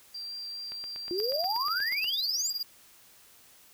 sine tone, 4724 Hz, D8, 9 cents sharp, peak -36 dBFS, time 0.14-1.87 s, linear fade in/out 10 ms
click train, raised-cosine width 0.3 ms, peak -29 dBFS, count 12, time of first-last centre 0.72-2.044 s, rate 8.31 Hz
sine exponential sweep, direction up, 339.5 to 7620 Hz, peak -29 dBFS, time 1.11-2.5 s, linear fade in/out 0 ms
square tone with tremolo, 4817 Hz, D8, 43 cents sharp, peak -28 dBFS, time 1.18-2.63 s, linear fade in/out 2 ms, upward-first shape triangle, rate 19 Hz, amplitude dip 90%
effects white hiss -57 dBFS RMS until 3.73 s

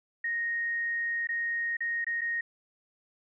sine tone with dropouts, 1864.7 Hz, A#6, in tune, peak -28 dBFS, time 0.24-2.41 s, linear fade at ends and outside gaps 5 ms, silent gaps 1.272-1.289 / 1.769-1.805 / 2.045-2.066 / 2.21-2.215 s, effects none

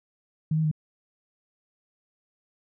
sine tone with pitch steps, 156.4 / 158.1 / 153.9 Hz, D#3 / D#3 / D#3, +9 / +28 / -19 cents, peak -21 dBFS, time 0.51-0.714 s, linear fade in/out 5 ms, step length 68 ms, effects none

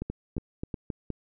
two click trains, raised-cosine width 3 ms, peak -19 / -19 dBFS, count 4 / 4, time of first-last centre 0.1-0.902 / 0.02-1.103 s, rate 3.74 / 2.77 Hz, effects none

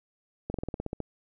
slowing click train, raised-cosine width 2 ms, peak -19 dBFS, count 10, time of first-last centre 0.5-1.003 s, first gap 42 ms, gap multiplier 1.07, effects none

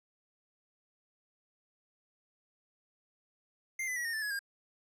square tone with pitch steps, 2098 / 2008 / 1921.7 / 1839.1 / 1760.1 / 1684.5 / 1612.2 Hz, C7 / B6 / B6 / A#6 / A6 / G#6 / G6, +4 / +28 / -48 / -24 / 0 / +24 / +48 cents, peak -34 dBFS, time 3.79-4.392 s, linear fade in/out 5 ms, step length 86 ms, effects resampled to 32000 Hz + 12-bit

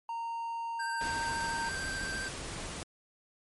triangle tone, 924 Hz, A#5, 16 cents flat, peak -32 dBFS, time 0.09-1.69 s, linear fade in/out 2 ms
square tone with vibrato, 1568 Hz, G6, in tune, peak -36 dBFS, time 0.79-2.29 s, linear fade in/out 10 ms, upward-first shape sine, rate 14 Hz, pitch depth 17 cents each way
pink noise, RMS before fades -40 dBFS, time 1.01-2.83 s, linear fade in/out 0 ms
effects MP3 48 kbps

